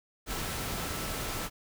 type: tone in noise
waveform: sine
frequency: 1325 Hz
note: E6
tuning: 9 cents sharp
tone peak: -46 dBFS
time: 0.26-1.5 s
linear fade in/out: 50 ms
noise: pink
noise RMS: -35 dBFS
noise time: 0.26-1.5 s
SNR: -14 dB
effects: none